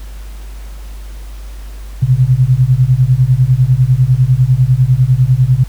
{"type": "beating tone pair", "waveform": "sine", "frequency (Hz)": [123.3, 133.3], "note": ["B2", "C3"], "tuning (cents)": [-2, 33], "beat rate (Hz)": 10, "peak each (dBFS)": -10, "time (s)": [2.02, 5.64], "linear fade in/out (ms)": 10, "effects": ["added 50 Hz sine -25 dBFS peak until 5.68 s", "pink hiss -41 dBFS RMS until 5.68 s"]}